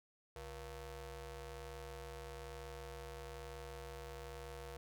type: ring-modulated tone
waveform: sawtooth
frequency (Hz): 207.7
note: G#3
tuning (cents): 0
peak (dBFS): -40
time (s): 0.36-4.77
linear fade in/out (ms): 0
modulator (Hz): 271
effects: none